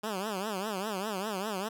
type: tone with vibrato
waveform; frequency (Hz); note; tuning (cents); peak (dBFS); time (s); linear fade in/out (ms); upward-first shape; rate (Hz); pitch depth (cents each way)
10% pulse; 202.5; G#3; -43; -24; 0.03-1.69; 10; triangle; 5; 200
effects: none